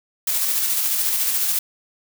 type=noise with tremolo; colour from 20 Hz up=blue; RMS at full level=-20 dBFS; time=0.27-1.59 s; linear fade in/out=5 ms; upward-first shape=square; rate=14 Hz; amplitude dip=25%; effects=none